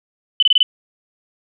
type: tone bursts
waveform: sine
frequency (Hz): 3004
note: F#7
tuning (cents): +26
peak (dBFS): -9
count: 5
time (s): 0.4-0.63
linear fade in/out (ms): 2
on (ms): 26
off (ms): 25
effects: none